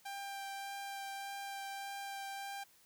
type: tone with vibrato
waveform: sawtooth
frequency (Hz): 791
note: G5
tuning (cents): +15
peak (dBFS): -38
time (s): 0.05-2.64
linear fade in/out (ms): 10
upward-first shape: sine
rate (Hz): 1.7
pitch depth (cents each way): 9
effects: white hiss -66 dBFS RMS until 2.85 s